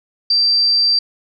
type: tone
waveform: sine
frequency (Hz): 4692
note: D8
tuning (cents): -2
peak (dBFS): -11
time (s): 0.3-0.99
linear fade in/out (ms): 5
effects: none